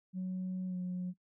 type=tone with pitch glide; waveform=sine; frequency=185 to 180.98 Hz; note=F#3 to F#3; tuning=0 to -38 cents; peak=-33 dBFS; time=0.13-1.14 s; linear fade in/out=50 ms; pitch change=-38 cents; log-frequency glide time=0.67-0.77 s; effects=noise-tail reverb RT60 0.1 s tail -23 dB re dry + tanh soft clip ceiling -32 dBFS